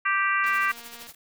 harmonic tone, 392 Hz, G4, in tune, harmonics 3 / 4 / 5 / 6 / 7, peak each -25 / -26 / -27 / -31 / -33 dBFS, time 0.05-0.72 s, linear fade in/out 10 ms
click train, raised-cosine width 0.2 ms, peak -28 dBFS, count 149, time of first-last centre 0.44-1.07 s, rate 235 Hz
white noise with tremolo, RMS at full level -41 dBFS, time 0.46-1.15 s, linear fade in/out 5 ms, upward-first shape triangle, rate 13 Hz, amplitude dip 95%
effects none

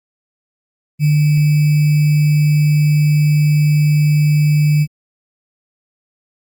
sine tone with sample-and-hold, 150 Hz, D3, 37 cents sharp, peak -9 dBFS, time 0.99-4.87 s, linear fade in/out 50 ms, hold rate 2450 Hz, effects Opus 24 kbps

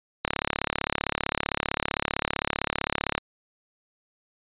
click train, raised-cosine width 0.3 ms, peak -7 dBFS, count 105, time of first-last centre 0.25-3.18 s, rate 35.5 Hz, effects resampled to 8000 Hz

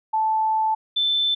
sine tone pair in turn, 876 / 3531 Hz, A5 / A7, -8 / +5 cents, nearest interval 2 octaves, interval 2413 cents, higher second, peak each -18 dBFS, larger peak neither, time 0.13-0.75 / 0.96-1.35 s, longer first, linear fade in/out 10 ms, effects none

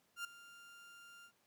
30% pulse tone with ADSR envelope, 1396.9 Hz, F6, in tune, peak -36 dBFS, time 0.16-1.32 s, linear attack 86 ms, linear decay 6 ms, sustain -17 dB, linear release 75 ms, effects pink hiss -75 dBFS RMS until 1.46 s + high-pass 150 Hz 12 dB/octave

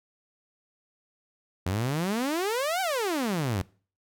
sawtooth exponential two-way sweep, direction up then down, 86.5 to 784 to 86.5 Hz, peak -22 dBFS, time 1.66-3.62 s, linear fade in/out 5 ms, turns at 2.81 s, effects noise-tail reverb RT60 0.4 s tail -22 dB re dry

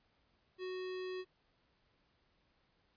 square tone with notch filter, 370 Hz, F#4, in tune, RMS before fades -42 dBFS, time 0.58-1.25 s, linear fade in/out 50 ms, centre 850 Hz, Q 0.93, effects pink hiss -75 dBFS RMS until 2.96 s + resampled to 11025 Hz

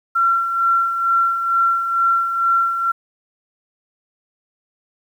sine tone with tremolo, 1362 Hz, F6, 44 cents flat, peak -12 dBFS, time 0.15-2.92 s, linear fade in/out 10 ms, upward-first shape sine, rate 2.2 Hz, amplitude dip 55%, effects 8-bit

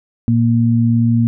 sine tone pair together, 115.9 / 233.3 Hz, A#2 / A#3, -10 / +2 cents, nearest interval octave, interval 1212 cents, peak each -13 dBFS, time 0.28-1.27 s, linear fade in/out 0 ms, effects none

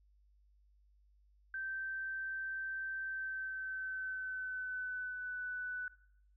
sine tone with pitch glide, 1556 to 1492.6 Hz, G6 to F#6, -13 to +15 cents, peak -38 dBFS, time 1.54-5.88 s, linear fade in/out 2 ms, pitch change -72 cents, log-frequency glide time 3.02-5.38 s, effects noise-tail reverb RT60 0.7 s tail -18 dB re dry + added 50 Hz sine -65 dBFS peak until 6.36 s

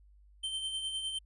square tone with tremolo, 3112 Hz, G7, 13 cents flat, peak -33 dBFS, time 0.43-1.19 s, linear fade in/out 10 ms, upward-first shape sine, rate 9.8 Hz, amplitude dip 45%, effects added 50 Hz sine -57 dBFS peak until 1.25 s + resampled to 24000 Hz

